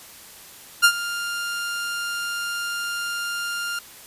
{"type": "tone with ADSR envelope", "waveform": "sawtooth", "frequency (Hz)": 1400, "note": "F6", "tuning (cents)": 4, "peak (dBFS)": -6, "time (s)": [0.82, 3.79], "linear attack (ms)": 26, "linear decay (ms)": 71, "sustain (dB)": -16, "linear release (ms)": 3, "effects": ["white hiss -44 dBFS RMS until 4.06 s", "resampled to 32000 Hz"]}